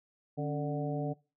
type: harmonic tone with a mistuned harmonic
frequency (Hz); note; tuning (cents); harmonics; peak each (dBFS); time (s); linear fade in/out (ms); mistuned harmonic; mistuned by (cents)
148.1; D3; +15; 1 / 2 / 3 / 4 / 5; -34 / -37 / -39 / -40 / -41; 0.37-1.14; 20; 2; -98
effects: noise-tail reverb RT60 0.3 s tail -21 dB re dry